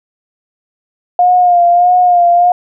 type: tone with vibrato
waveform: sine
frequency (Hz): 709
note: F5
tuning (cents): +26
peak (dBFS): -5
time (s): 1.19-2.52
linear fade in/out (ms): 2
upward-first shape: sine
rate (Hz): 1.6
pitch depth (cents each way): 38
effects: none